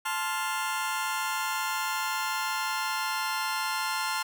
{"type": "chord", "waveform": "sawtooth", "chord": "F major", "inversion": "first", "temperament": "just", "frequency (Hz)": [873.1, 1047.7, 1396.9], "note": ["A5", "C6", "F6"], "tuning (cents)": [-14, 2, 0], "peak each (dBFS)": -29, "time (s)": [0.05, 4.23], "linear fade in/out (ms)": 10, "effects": []}